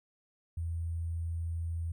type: tone with sample-and-hold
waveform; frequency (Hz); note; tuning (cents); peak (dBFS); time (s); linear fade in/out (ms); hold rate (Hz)
sine; 83.3; E2; +19; -32; 0.57-1.92; 5; 8820
effects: none